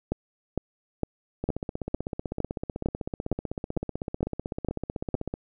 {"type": "two click trains", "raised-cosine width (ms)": 2, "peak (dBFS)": [-12, -17], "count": [12, 63], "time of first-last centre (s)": [[0.12, 5.143], [1.44, 5.339]], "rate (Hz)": [2.19, 15.9], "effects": []}